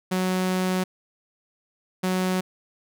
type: tone pair in turn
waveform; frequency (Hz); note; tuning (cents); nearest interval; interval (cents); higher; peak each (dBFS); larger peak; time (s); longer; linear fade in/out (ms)
sawtooth; 185 / 185; F#3 / F#3; 0 / 0; unison; 0; neither; -18; neither; 0.11-0.84 / 2.03-2.41; first; 10
effects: none